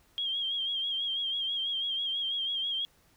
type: tone with vibrato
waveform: sine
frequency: 3232 Hz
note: G#7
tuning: 48 cents flat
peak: -29 dBFS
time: 0.18-2.85 s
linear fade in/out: 0 ms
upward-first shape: sine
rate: 6.1 Hz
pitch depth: 54 cents each way
effects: pink hiss -65 dBFS RMS until 3.16 s